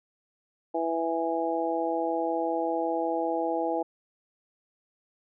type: harmonic tone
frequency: 165.3 Hz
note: E3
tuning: 5 cents sharp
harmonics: 2 / 3 / 4 / 5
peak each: -31 / -31 / -31 / -31 dBFS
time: 0.74-3.83 s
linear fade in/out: 10 ms
effects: none